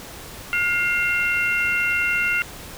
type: tone cluster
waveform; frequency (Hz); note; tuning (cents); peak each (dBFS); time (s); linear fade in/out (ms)
sine; 1424 / 2119 / 2738; F6 / C7 / F7; +33 / +21 / -35; -23; 0.53-2.42; 0
effects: pink hiss -38 dBFS RMS until 2.77 s